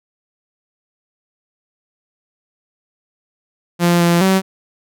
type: tone with pitch steps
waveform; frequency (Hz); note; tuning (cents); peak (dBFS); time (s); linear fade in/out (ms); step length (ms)
sawtooth; 173.2 / 171.6 / 190.4; F3 / F3 / F#3; -14 / -30 / +50; -7; 3.79-4.42; 50; 210
effects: none